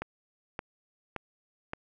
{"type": "click train", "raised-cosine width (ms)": 0.5, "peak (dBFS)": -19, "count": 4, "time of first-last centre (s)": [0.02, 1.734], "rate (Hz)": 1.75, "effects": []}